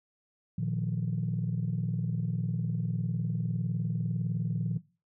sine chord, Bb suspended fourth, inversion none, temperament equal with one note detuned, 116.54 / 154.76 / 174.61 Hz, Bb2 / Eb3 / F3, 0 / -9 / 0 cents, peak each -32 dBFS, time 0.58-4.78 s, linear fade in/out 5 ms, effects noise-tail reverb RT60 0.3 s tail -17 dB re dry + tanh soft clip ceiling -21 dBFS

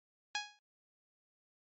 10% pulse tone with exponential decay, 830.6 Hz, G#5, in tune, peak -23 dBFS, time 0.35-0.59 s, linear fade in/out 1 ms, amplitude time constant 51 ms, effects MP3 32 kbps

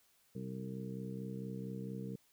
harmonic tone with a mistuned harmonic, 64.4 Hz, C2, 27 cents flat, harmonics 2 / 3 / 4 / 5 / 6 / 7, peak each -45 / -43 / -51 / -53 / -56 / -49 dBFS, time 0.35-2.16 s, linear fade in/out 5 ms, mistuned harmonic 7, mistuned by +19 cents, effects white hiss -71 dBFS RMS until 2.32 s

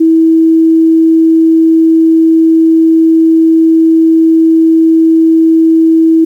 sine tone, 324.4 Hz, E4, 28 cents flat, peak -3 dBFS, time 0-6.25 s, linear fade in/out 10 ms, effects 7-bit

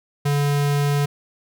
square tone, 143.7 Hz, D3, 37 cents flat, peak -18 dBFS, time 0.25-1.06 s, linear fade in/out 10 ms, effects none

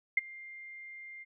sine tone with ADSR envelope, 2100 Hz, C7, 6 cents sharp, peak -20 dBFS, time 0.17-1.25 s, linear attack 5 ms, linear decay 21 ms, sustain -24 dB, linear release 29 ms, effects none

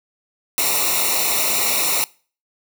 white noise with comb filter, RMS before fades -19 dBFS, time 0.58-2.04 s, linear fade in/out 0 ms, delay 0.62 ms, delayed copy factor -0.85, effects noise-tail reverb RT60 0.4 s tail -23 dB re dry

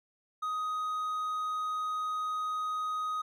triangle tone, 1252 Hz, D#6, 10 cents sharp, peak -29 dBFS, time 0.42-3.22 s, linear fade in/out 10 ms, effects none

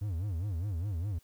triangle tone with vibrato, 92.3 Hz, F#2, 4 cents flat, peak -29 dBFS, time 0.01-1.19 s, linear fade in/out 10 ms, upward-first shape sine, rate 4.9 Hz, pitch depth 250 cents each way, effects white hiss -67 dBFS RMS until 1.23 s

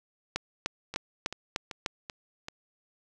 two click trains, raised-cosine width 0.2 ms, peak -20 / -12 dBFS, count 5 / 6, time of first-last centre 0.94-2.484 / 0.36-1.862 s, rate 2.59 / 3.33 Hz, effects none

